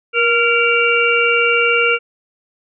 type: harmonic tone with a mistuned harmonic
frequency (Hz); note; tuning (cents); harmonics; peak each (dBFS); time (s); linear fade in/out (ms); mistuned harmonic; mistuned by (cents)
462.3; A#4; -14; 1 / 3 / 5 / 6; -17 / -17 / -17 / -17; 0.13-1.99; 50; 1; +40
effects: none